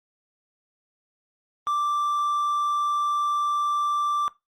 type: tone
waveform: triangle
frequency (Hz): 1174.7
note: D6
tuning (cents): 0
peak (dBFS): -20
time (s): 1.67-4.28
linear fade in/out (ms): 0
effects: noise-tail reverb RT60 0.2 s tail -19 dB re dry + Opus 32 kbps